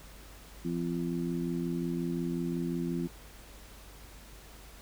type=harmonic tone; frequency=85.6 Hz; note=F2; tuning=34 cents flat; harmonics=2 / 3 / 4; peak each=-33 / -35 / -36 dBFS; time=0.64-3.08 s; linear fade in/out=20 ms; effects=added 50 Hz sine -51 dBFS peak until 4.81 s + pink hiss -53 dBFS RMS until 4.81 s